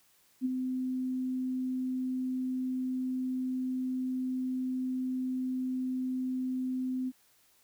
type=tone with ADSR envelope; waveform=sine; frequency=256.6 Hz; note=C4; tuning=34 cents flat; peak=-25 dBFS; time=0.41-7.12 s; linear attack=42 ms; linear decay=21 ms; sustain=-5 dB; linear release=41 ms; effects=white hiss -66 dBFS RMS until 7.63 s